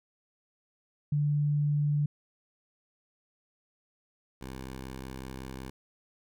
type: tone pair in turn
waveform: sine / 10% pulse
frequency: 146.83 / 65.41 Hz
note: D3 / C2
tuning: 0 / 0 cents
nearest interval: octave + major second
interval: 1400 cents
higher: first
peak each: -24 / -31 dBFS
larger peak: first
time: 1.12-2.06 / 4.41-5.7 s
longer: second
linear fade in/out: 5 ms
effects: none